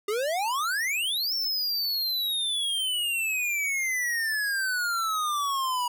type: exponential two-way sweep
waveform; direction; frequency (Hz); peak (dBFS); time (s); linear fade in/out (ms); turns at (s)
square; up then down; 398.6 to 5480 to 963; -26; 0.08-5.88; 5; 1.34
effects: none